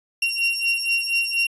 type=beating tone pair; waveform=35% pulse; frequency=2753 / 2757.2 Hz; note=F7 / F7; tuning=-25 / -23 cents; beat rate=4.2 Hz; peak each=-22 / -21 dBFS; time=0.22-1.47 s; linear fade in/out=5 ms; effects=resampled to 24000 Hz